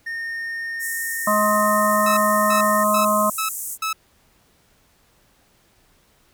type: tone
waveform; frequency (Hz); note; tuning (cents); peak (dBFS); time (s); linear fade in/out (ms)
triangle; 1833; A#6; -30; -24; 0.06-2.84; 10
type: band-pass noise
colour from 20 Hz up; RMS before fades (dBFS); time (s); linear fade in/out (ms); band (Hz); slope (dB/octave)
pink; -30; 0.79-3.78; 50; 7000 to 16000; 48
type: harmonic tone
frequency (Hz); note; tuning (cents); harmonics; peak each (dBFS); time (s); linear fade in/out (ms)
210.3; G#3; +22; 1 / 3 / 5 / 6; -24 / -21 / -19 / -23; 1.27-3.3; 5
type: tone bursts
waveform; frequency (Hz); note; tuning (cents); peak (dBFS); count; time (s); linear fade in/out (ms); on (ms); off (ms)
sawtooth; 1300; E6; -24; -18; 5; 2.06-3.93; 5; 110; 330
effects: pink hiss -59 dBFS RMS until 6.33 s